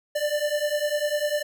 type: beating tone pair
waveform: square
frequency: 588 / 598 Hz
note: D5 / D5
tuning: +2 / +31 cents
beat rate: 10 Hz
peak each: -27 dBFS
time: 0.15-1.43 s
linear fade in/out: 10 ms
effects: none